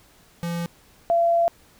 square / sine tone pair in turn, 170.7 / 680 Hz, F3 / F5, -39 / -46 cents, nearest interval 2 octaves, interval 2393 cents, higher second, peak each -26 / -16 dBFS, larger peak second, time 0.43-0.66 / 1.1-1.48 s, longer second, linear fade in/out 0 ms, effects pink hiss -55 dBFS RMS until 1.79 s

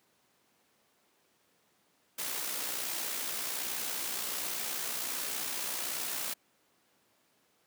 white noise with amplitude modulation, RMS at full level -34 dBFS, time 2.18-6.34 s, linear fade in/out 10 ms, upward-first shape sine, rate 61.3 Hz, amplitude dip 40%, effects pink hiss -70 dBFS RMS until 7.66 s + high-pass 200 Hz 12 dB/octave

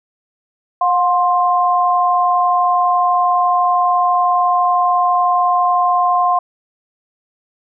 sine tone pair together, 718.1 / 1052 Hz, F5 / C6, +48 / +9 cents, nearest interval perfect fifth, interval 661 cents, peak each -14 / -14 dBFS, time 0.81-6.39 s, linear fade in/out 5 ms, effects none

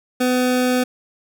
25% pulse tone, 251.4 Hz, B3, 31 cents sharp, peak -12 dBFS, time 0.2-0.84 s, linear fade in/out 10 ms, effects none

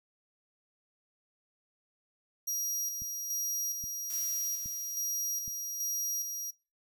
sawtooth tone with tremolo, 5730 Hz, F8, 44 cents sharp, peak -28 dBFS, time 2.47-6.51 s, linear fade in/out 10 ms, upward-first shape square, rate 1.2 Hz, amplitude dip 40%
click train, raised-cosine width 5 ms, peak -36 dBFS, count 4, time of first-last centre 3.02-5.479 s, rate 1.22 Hz
blue noise with exponential decay, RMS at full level -43 dBFS, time 4.1-6.54 s, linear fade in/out 0 ms, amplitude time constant 530 ms
effects noise-tail reverb RT60 0.3 s tail -24 dB re dry

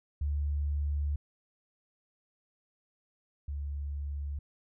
sine tone pair in turn, 72.7 / 71.57 Hz, D2 / D2, -17 / -44 cents, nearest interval unison, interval 27 cents, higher first, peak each -28 / -33 dBFS, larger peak first, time 0.21-1.16 / 3.48-4.39 s, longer first, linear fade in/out 5 ms, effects none

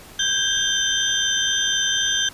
sine tone cluster, 1566 / 1630 / 3151 / 3579 / 6080 Hz, G6 / G#6 / G7 / A7 / F#8, -2 / -33 / +8 / +29 / +46 cents, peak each -27 / -28 / -22 / -26 / -25 dBFS, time 0.19-2.29 s, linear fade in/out 5 ms, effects pink hiss -43 dBFS RMS until 2.33 s + resampled to 32000 Hz

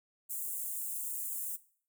white high-pass noise, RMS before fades -38 dBFS, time 0.29-1.57 s, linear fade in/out 20 ms, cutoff 7500 Hz, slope 48 dB/octave, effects noise-tail reverb RT60 0.5 s tail -18 dB re dry

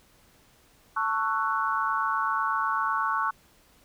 sine chord, F# minor seventh, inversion first, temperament just, 888 / 1110 / 1332 / 1480 Hz, A5 / C#6 / E6 / F#6, +16 / +2 / +18 / 0 cents, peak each -31 / -27 / -31 / -31 dBFS, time 0.96-3.31 s, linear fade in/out 10 ms, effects pink hiss -60 dBFS RMS until 3.84 s

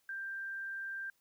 sine tone, 1580 Hz, G6, 13 cents sharp, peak -38 dBFS, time 0.09-1.1 s, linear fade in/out 2 ms, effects white hiss -75 dBFS RMS until 1.2 s

